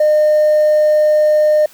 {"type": "tone with hard clipping", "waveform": "triangle", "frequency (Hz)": 608, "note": "D#5", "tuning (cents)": -40, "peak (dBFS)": -8, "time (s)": [0, 1.66], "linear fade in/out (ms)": 5, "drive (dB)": 2, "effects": ["white hiss -44 dBFS RMS until 1.73 s"]}